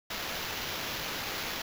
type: noise with sample-and-hold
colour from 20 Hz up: blue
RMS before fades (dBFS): -36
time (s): 0.1-1.62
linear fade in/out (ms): 5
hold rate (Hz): 8820
effects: none